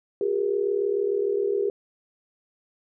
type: tone cluster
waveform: sine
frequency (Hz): 365.8 / 405.2 / 472.3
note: F#4 / G#4 / A#4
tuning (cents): -20 / -43 / +23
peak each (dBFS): -30 / -23 / -29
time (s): 0.21-1.7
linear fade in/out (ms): 2
effects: none